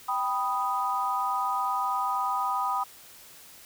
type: chord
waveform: sine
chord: G augmented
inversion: none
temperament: equal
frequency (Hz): 784 / 987.8 / 1244.5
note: G5 / B5 / D#6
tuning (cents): 0 / 0 / 0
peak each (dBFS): -31 / -29 / -29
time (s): 0.08-2.84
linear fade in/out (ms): 10
effects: white hiss -50 dBFS RMS until 3.65 s